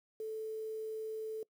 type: tone with quantisation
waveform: sine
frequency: 438.3 Hz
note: A4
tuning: 7 cents flat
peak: -37 dBFS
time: 0.2-1.43 s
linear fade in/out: 2 ms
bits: 10
effects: noise-tail reverb RT60 0.1 s tail -23 dB re dry